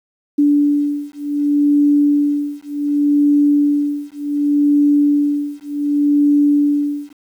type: beating tone pair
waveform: sine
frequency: 290 / 290.67 Hz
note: D4 / D4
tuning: -22 / -18 cents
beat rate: 0.67 Hz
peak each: -15 dBFS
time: 0.38-7.13 s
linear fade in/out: 10 ms
effects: 8-bit